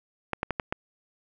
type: clicks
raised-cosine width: 0.5 ms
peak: -12 dBFS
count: 5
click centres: 0.333 / 0.431 / 0.507 / 0.598 / 0.725 s
effects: none